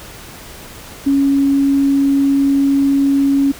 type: tone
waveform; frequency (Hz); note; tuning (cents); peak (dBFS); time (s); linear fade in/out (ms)
sine; 277.1; C#4; -1; -10; 1.06-3.52; 10
effects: pink hiss -35 dBFS RMS until 3.59 s